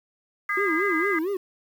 harmonic tone, 407.1 Hz, G#4, 35 cents flat, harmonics 3 / 4 / 5, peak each -28 / -29 / -26 dBFS, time 0.49-1.19 s, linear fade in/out 5 ms
triangle tone with vibrato, 357.7 Hz, F4, 41 cents sharp, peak -22 dBFS, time 0.57-1.37 s, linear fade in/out 5 ms, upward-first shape sine, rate 4.4 Hz, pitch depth 230 cents each way
effects 8-bit

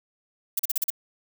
violet noise bursts, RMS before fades -24 dBFS, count 6, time 0.57-0.903 s, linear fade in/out 5 ms, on 23 ms, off 39 ms, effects none

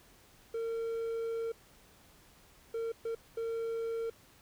triangle tone bursts at uneven times, 456.8 Hz, A#4, 35 cents flat, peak -31 dBFS, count 4, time 0.54-1.52 / 2.74-2.92 / 3.05-3.15 / 3.37-4.1 s, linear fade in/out 5 ms, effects pink hiss -61 dBFS RMS until 4.41 s

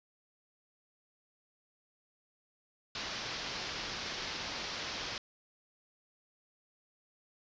white low-pass noise, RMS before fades -40 dBFS, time 2.95-5.18 s, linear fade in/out 2 ms, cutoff 5600 Hz, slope 48 dB/octave, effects resampled to 16000 Hz

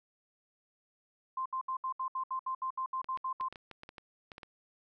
sine tone bursts, 1045 Hz, C6, 2 cents flat, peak -32 dBFS, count 14, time 1.37-3.485 s, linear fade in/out 5 ms, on 87 ms, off 69 ms
clicks, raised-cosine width 0.3 ms, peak -30 dBFS, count 12, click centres 3.044 / 3.174 / 3.41 / 3.526 / 3.558 / 3.713 / 3.834 / 3.891 / 3.982 / 4.318 / 4.381 / 4.432 s
effects none

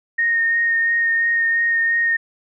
sine tone with vibrato, 1848 Hz, A#6, 16 cents flat, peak -15 dBFS, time 0.18-2.17 s, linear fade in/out 10 ms, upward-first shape sine, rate 2.9 Hz, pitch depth 13 cents each way, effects none

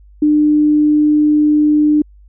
sine tone, 300.1 Hz, D4, 38 cents sharp, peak -8 dBFS, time 0.22-2.02 s, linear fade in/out 5 ms, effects added 50 Hz sine -40 dBFS peak until 2.28 s

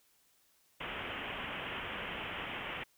white low-pass noise, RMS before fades -41 dBFS, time 0.8-2.84 s, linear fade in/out 10 ms, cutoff 3200 Hz, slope 96 dB/octave, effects white hiss -70 dBFS RMS until 2.97 s

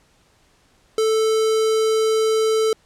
square tone with notch filter, 440 Hz, A4, in tune, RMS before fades -18 dBFS, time 0.98-2.73 s, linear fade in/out 2 ms, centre 1900 Hz, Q 1.2, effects pink hiss -58 dBFS RMS until 2.85 s + low-pass 9000 Hz 12 dB/octave

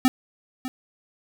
square tone with echo, 257.9 Hz, C4, 25 cents flat, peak -15 dBFS, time 0.05-0.08 s, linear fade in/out 0 ms, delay 600 ms, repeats 1, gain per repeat -14 dB, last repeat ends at 0.68 s, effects none

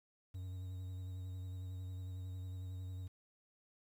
triangle tone with vibrato, 92.5 Hz, F#2, in tune, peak -40 dBFS, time 0.34-3.08 s, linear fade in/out 10 ms, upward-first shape sine, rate 11 Hz, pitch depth 25 cents each way, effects 11-bit

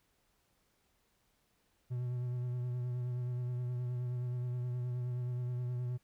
triangle tone with vibrato, 123.47 Hz, B2, in tune, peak -32 dBFS, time 1.9-5.98 s, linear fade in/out 20 ms, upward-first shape triangle, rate 9.5 Hz, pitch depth 30 cents each way, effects pink hiss -75 dBFS RMS until 6.03 s

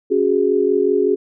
sine chord, C# suspended fourth, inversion none, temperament equal, 277.2 / 370 / 415.3 Hz, C#4 / F#4 / G#4, 0 / 0 / 0 cents, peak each -22 / -17 / -16 dBFS, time 0.1-1.16 s, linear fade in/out 20 ms, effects none

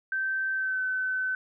sine tone with pitch glide, 1552 to 1519.2 Hz, G6 to F#6, -18 to +45 cents, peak -26 dBFS, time 0.12-1.35 s, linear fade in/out 2 ms, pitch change -37 cents, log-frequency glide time 0.54-0.81 s, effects none

